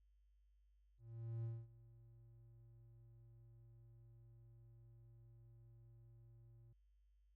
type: tone with ADSR envelope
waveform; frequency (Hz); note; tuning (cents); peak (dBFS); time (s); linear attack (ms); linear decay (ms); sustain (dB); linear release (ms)
triangle; 114.9; A#2; -25; -39; 0.98-6.73; 460; 230; -21; 6
effects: added 50 Hz sine -70 dBFS peak until 7.35 s